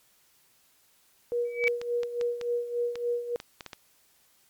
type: tone with tremolo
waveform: sine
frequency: 479 Hz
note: A#4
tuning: 47 cents sharp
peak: -24 dBFS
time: 1.32-3.36 s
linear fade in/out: 0 ms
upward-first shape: sine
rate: 3.5 Hz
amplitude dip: 70%
type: tone with exponential growth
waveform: sine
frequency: 2286 Hz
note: D7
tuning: 47 cents flat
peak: -19 dBFS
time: 1.45-1.68 s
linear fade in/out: 0 ms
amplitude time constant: 48 ms
type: clicks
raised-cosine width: 0.2 ms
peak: -21 dBFS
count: 11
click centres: 1.64 / 1.673 / 1.815 / 2.033 / 2.212 / 2.413 / 2.956 / 3.401 / 3.608 / 3.663 / 3.732 s
effects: white hiss -64 dBFS RMS until 4.49 s + MP3 96 kbps